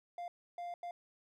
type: tone bursts at uneven times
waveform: triangle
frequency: 698.5 Hz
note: F5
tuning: in tune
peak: -38 dBFS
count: 3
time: 0.18-0.28 / 0.58-0.74 / 0.83-0.91 s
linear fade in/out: 2 ms
effects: none